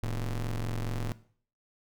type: ring-modulated tone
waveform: 45% pulse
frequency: 66.2 Hz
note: C2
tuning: 21 cents sharp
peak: -27 dBFS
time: 0.03-1.12 s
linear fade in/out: 0 ms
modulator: 43.9 Hz
effects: noise-tail reverb RT60 0.5 s tail -17 dB re dry